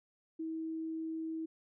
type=tone; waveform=sine; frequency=321.9 Hz; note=E4; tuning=41 cents flat; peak=-36 dBFS; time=0.39-1.46 s; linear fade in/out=10 ms; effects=none